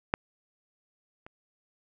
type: clicks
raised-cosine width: 0.5 ms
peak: -9 / -30 dBFS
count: 2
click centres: 0.139 / 1.265 s
effects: none